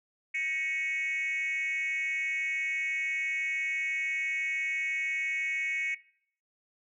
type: tone with frequency modulation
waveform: sine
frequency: 2217 Hz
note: C#7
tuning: in tune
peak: -27 dBFS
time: 0.34-5.95 s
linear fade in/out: 10 ms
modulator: 312 Hz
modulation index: 0.72
effects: noise-tail reverb RT60 0.6 s tail -21 dB re dry + tanh soft clip ceiling -26 dBFS